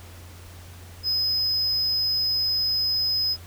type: tone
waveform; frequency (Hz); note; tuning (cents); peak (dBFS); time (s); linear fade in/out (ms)
triangle; 5060; D#8; +28; -20; 1.03-3.37; 50
effects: added 88 Hz sine -42 dBFS peak until 3.46 s + pink hiss -48 dBFS RMS until 3.46 s